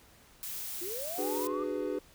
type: noise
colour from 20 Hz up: blue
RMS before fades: -39 dBFS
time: 0.43-1.47 s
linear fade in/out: 0 ms
type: linear sweep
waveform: sine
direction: up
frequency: 329.6 to 1210 Hz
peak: -38 dBFS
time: 0.81-1.64 s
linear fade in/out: 10 ms
type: chord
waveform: triangle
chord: G# half-diminished seventh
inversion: second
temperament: just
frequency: 299 / 373.8 / 415.3 / 498.4 Hz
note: D4 / F#4 / G#4 / B4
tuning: +31 / +18 / 0 / +16 cents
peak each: -35 dBFS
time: 1.18-1.99 s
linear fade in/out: 5 ms
effects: pink hiss -59 dBFS RMS until 2.14 s